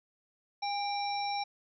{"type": "harmonic tone with a mistuned harmonic", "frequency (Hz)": 784, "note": "G5", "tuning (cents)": 0, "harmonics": [1, 3, 5, 7], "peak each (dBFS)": [-32, -41, -43, -40], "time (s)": [0.62, 1.44], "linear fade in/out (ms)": 10, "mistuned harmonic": 1, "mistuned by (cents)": 58, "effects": []}